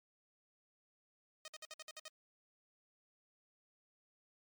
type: tone bursts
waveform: 5% pulse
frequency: 622.3 Hz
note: D#5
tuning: in tune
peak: -36 dBFS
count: 8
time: 1.45-2.082 s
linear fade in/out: 2 ms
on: 30 ms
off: 56 ms
effects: MP3 96 kbps